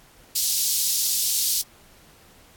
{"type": "high-pass noise", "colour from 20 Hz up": "pink", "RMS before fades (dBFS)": -23, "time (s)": [0.35, 1.62], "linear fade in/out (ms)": 10, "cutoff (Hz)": 4300, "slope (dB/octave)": 24, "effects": ["pink hiss -53 dBFS RMS until 2.56 s", "AAC 64 kbps"]}